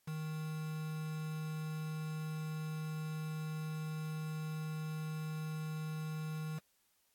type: tone with quantisation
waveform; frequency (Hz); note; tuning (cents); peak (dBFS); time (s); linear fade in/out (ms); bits
triangle; 156.1; D#3; +6; -36; 0.07-6.59; 10; 8
effects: white hiss -75 dBFS RMS until 7.14 s + AAC 64 kbps